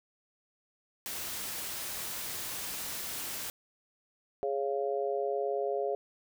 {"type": "noise", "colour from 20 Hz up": "white", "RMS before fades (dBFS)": -38, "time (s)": [1.06, 3.5], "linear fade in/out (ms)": 0}
{"type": "chord", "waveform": "sine", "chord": "Db major", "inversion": "second", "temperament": "just", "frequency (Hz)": [415.8, 554.4, 693], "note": ["Ab4", "Db5", "F5"], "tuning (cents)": [2, 0, -14], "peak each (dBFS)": [-32, -34, -35], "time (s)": [4.43, 5.95], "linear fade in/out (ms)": 0}
{"effects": []}